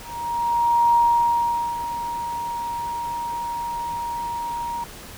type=tone with ADSR envelope; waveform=sine; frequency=942 Hz; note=A#5; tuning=18 cents sharp; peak=-13 dBFS; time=0.01-4.84 s; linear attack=930 ms; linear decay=820 ms; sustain=-12 dB; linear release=3 ms; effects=pink hiss -40 dBFS RMS until 5.17 s